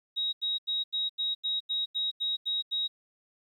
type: tone bursts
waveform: sine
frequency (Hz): 3800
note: A#7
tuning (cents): +33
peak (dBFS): -27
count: 11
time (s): 0.16-2.88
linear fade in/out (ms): 20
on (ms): 170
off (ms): 85
effects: 11-bit